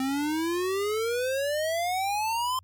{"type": "exponential sweep", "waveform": "square", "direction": "up", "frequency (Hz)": [260, 1046.5], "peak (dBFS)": -26, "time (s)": [0, 2.59], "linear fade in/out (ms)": 2, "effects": ["added 90 Hz sine -53 dBFS peak until 2.63 s", "MP3 96 kbps"]}